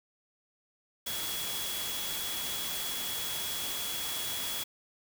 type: tone in noise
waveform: sine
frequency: 3357 Hz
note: G#7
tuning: 18 cents sharp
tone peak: -38 dBFS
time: 1.06-4.64 s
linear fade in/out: 10 ms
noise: white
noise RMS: -36 dBFS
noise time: 1.06-4.64 s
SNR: -5 dB
effects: none